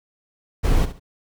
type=noise with echo; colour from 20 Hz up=brown; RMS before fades=-17 dBFS; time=0.63-0.86 s; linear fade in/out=20 ms; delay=69 ms; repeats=2; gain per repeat=-12 dB; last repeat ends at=0.998 s; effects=none